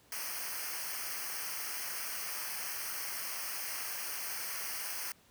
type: noise with comb filter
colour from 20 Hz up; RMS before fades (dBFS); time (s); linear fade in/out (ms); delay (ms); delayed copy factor
white; -39; 0.12-5.12; 2; 0.27; -1
effects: pink hiss -64 dBFS RMS until 5.3 s + high-pass 60 Hz 12 dB/octave